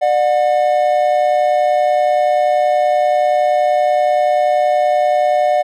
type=tone pair together; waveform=triangle; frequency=597.5 / 728 Hz; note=D5 / F#5; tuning=+30 / -28 cents; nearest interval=minor third; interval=342 cents; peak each=-12 dBFS; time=0.01-5.63 s; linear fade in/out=20 ms; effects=none